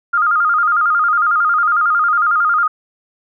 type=tone with vibrato; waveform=sine; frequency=1318.5 Hz; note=E6; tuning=in tune; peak=-11 dBFS; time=0.13-2.68 s; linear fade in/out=10 ms; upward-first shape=square; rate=11 Hz; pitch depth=100 cents each way; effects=none